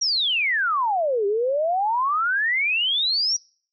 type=exponential two-way sweep; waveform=sine; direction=down then up; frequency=5830 to 392 to 5830 Hz; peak=-19 dBFS; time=0.01-3.37 s; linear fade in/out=10 ms; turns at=1.26 s; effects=noise-tail reverb RT60 0.5 s tail -26 dB re dry